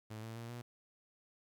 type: tone with pitch steps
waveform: sawtooth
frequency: 109 / 112.65 / 116.42 / 120.32 Hz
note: A2 / A2 / A#2 / B2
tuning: -16 / +41 / -2 / -45 cents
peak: -40 dBFS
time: 0.1-0.62 s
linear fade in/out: 10 ms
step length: 130 ms
effects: 12-bit